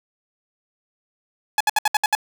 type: tone bursts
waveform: sawtooth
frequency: 848 Hz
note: G#5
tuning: 36 cents sharp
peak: -11 dBFS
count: 7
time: 1.58-2.151 s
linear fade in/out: 2 ms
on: 25 ms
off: 66 ms
effects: none